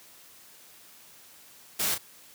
white noise with echo, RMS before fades -28 dBFS, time 1.79-1.95 s, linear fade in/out 10 ms, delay 32 ms, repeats 1, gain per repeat -7 dB, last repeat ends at 1.982 s, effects white hiss -53 dBFS RMS until 2.34 s + high-pass 80 Hz 12 dB/octave

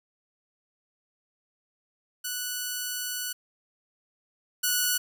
5% pulse tone pair in turn, 1480 / 1473.4 Hz, F#6 / F#6, 0 / -8 cents, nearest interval unison, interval 8 cents, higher first, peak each -19 / -12 dBFS, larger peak second, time 2.24-3.33 / 4.63-4.98 s, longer first, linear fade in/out 10 ms, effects none

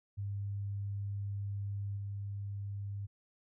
sine tone with level steps, 100.4 Hz, G2, 42 cents sharp, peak -35 / -37 dBFS, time 0.17-3.07 s, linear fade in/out 20 ms, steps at 1.96 s, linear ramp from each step 20 ms, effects none

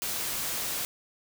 white noise, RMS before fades -32 dBFS, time 0.02-0.85 s, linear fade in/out 0 ms, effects none

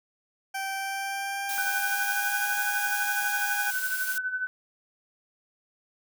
20% pulse tone with pitch glide, 778 to 817.2 Hz, G5 to G#5, -13 to -28 cents, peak -25 dBFS, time 0.54-3.71 s, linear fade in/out 10 ms, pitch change +85 cents, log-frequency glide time 0.74-2.55 s
blue noise, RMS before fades -34 dBFS, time 1.49-4.18 s, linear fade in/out 2 ms
sine tone with tremolo, 1508 Hz, F#6, 32 cents sharp, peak -25 dBFS, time 1.58-4.47 s, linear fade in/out 0 ms, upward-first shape sine, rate 12 Hz, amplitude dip 65%
effects none

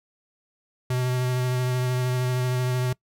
square tone with vibrato, 126.2 Hz, B2, 38 cents sharp, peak -23 dBFS, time 0.9-2.93 s, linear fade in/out 5 ms, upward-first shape triangle, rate 13 Hz, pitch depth 17 cents each way, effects noise-tail reverb RT60 0.1 s tail -23 dB re dry

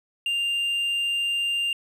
triangle tone, 2794 Hz, F7, in tune, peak -21 dBFS, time 0.26-1.73 s, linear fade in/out 2 ms, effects resampled to 32000 Hz

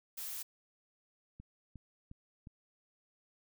blue noise, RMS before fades -42 dBFS, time 0.17-0.43 s, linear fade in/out 10 ms
click train, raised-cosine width 5 ms, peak -37 dBFS, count 4, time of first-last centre 1.4-2.471 s, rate 2.8 Hz
effects none

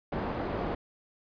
white low-pass noise, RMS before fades -33 dBFS, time 0.12-0.75 s, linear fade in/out 5 ms, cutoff 670 Hz, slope 12 dB/octave, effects resampled to 11025 Hz

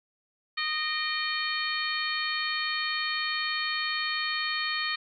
harmonic tone with a mistuned harmonic, 618 Hz, D#5, 12 cents flat, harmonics 2 / 3 / 4 / 5 / 6 / 7, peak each -35 / -32 / -35 / -36 / -38 / -34 dBFS, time 0.57-4.96 s, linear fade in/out 10 ms, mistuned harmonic 4, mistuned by -56 cents, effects none

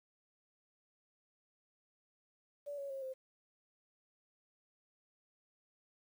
sine tone with pitch steps, 576 / 558 / 540.5 / 523.6 Hz, D5 / C#5 / C#5 / C5, -34 / +11 / -44 / +1 cents, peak -40 dBFS, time 2.66-3.14 s, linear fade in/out 20 ms, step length 120 ms, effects 11-bit

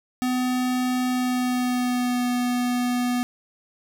square tone with pitch glide, 251.9 to 246 Hz, B3 to B3, +34 to -7 cents, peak -22 dBFS, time 0.22-3.23 s, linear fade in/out 0 ms, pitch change -41 cents, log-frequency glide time 1.09-2.27 s, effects none

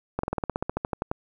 slowing click train, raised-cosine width 1 ms, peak -12 dBFS, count 15, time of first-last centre 0.19-1.115 s, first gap 44 ms, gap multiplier 1.06, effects 9-bit

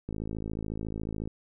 click train, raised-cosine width 3 ms, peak -22 dBFS, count 65, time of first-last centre 0.09-1.275 s, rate 54 Hz, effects none

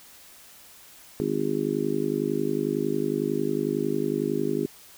harmonic tone, 51 Hz, G#1, 31 cents flat, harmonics 3 / 4 / 5 / 6 / 7 / 8, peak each -34 / -35 / -30 / -31 / -29 / -29 dBFS, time 1.2-4.66 s, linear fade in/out 0 ms, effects white hiss -50 dBFS RMS until 4.97 s

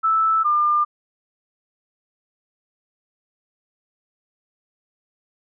sine tone pair in turn, 1315 / 1200.4 Hz, E6 / D6, -5 / +38 cents, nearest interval major second, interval 157 cents, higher first, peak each -15 dBFS, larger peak neither, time 0.03-0.44 / 0.44-0.85 s, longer neither, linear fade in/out 20 ms, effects none

